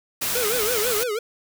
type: noise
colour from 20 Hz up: white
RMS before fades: -25 dBFS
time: 0.21-1.04 s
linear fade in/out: 10 ms
type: tone with vibrato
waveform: square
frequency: 455.3 Hz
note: A#4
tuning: 41 cents flat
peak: -24 dBFS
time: 0.35-1.19 s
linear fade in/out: 5 ms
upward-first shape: sine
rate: 6.1 Hz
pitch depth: 180 cents each way
effects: none